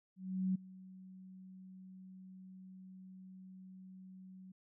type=tone with ADSR envelope; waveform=sine; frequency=187.3 Hz; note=F#3; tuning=21 cents sharp; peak=-30 dBFS; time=0.16-4.52 s; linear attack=390 ms; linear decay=10 ms; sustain=-21 dB; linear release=6 ms; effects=none